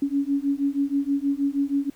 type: beating tone pair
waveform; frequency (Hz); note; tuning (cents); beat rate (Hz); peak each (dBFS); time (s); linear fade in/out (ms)
sine; 277.2 / 283.5; C#4 / C#4; 0 / +39; 6.3; -24 / -24; 0.02-1.9; 5
effects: pink hiss -56 dBFS RMS until 1.95 s